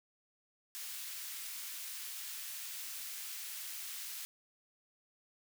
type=high-pass noise; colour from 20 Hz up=white; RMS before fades=-44 dBFS; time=0.75-4.25 s; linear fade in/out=0 ms; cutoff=1700 Hz; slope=12 dB/octave; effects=none